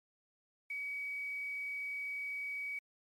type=tone with quantisation; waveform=sine; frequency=2268 Hz; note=C#7; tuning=39 cents sharp; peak=-37 dBFS; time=0.7-2.79 s; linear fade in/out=5 ms; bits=10; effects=MP3 64 kbps